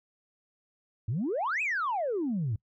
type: exponential two-way sweep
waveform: sine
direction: up then down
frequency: 98 to 2637 to 98 Hz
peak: -26 dBFS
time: 1.08-2.56 s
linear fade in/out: 5 ms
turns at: 1.62 s
effects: noise-tail reverb RT60 0.1 s tail -24 dB re dry + tanh soft clip ceiling -24 dBFS